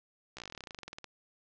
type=slowing click train; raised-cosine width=0.2 ms; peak=-26 dBFS; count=22; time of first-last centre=0.37-1.043 s; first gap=15 ms; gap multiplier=1.07; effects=resampled to 16000 Hz + 9-bit